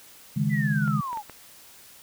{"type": "chord", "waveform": "sine", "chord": "C# suspended second", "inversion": "none", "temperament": "equal", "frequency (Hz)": [138.59, 155.56, 207.7], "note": ["C#3", "D#3", "G#3"], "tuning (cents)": [0, 0, 0], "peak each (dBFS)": -26, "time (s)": [0.36, 1.01], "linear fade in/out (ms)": 10}
{"type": "linear sweep", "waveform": "sine", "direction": "down", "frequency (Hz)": [2035, 792], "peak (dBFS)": -29, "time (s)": [0.49, 1.23], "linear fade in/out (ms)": 50}
{"type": "clicks", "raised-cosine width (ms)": 0.5, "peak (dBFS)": -26, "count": 4, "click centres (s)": [0.878, 1.13, 1.173, 1.297]}
{"effects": ["white hiss -50 dBFS RMS until 2.02 s"]}